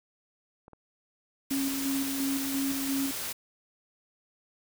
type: clicks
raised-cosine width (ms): 1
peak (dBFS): -35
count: 2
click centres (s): 0.681 / 0.733
type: noise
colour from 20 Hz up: white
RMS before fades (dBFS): -35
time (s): 1.5-3.33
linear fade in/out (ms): 10
type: tone with tremolo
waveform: sine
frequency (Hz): 273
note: C#4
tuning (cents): -26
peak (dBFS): -27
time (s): 1.51-3.11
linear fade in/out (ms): 0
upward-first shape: square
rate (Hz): 2.9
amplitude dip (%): 40
effects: none